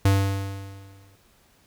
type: tone with exponential decay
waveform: square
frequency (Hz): 98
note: G2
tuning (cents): 0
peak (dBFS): -15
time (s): 0.05-1.16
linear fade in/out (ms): 5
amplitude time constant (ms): 240
effects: pink hiss -60 dBFS RMS until 1.66 s